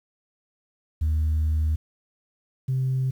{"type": "tone pair in turn", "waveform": "sine", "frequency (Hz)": [77.78, 130.81], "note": ["D#2", "C3"], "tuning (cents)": [0, 0], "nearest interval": "major sixth", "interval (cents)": 900, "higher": "second", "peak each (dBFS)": [-18, -20], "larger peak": "first", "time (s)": [[1.01, 1.76], [2.68, 3.11]], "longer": "first", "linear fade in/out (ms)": 10, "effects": ["tanh soft clip ceiling -18 dBFS", "9-bit"]}